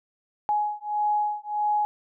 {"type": "beating tone pair", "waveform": "sine", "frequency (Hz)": [837, 838.6], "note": ["G#5", "G#5"], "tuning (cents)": [13, 17], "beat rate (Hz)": 1.6, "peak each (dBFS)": -26, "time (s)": [0.49, 1.85], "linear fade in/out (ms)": 0, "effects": []}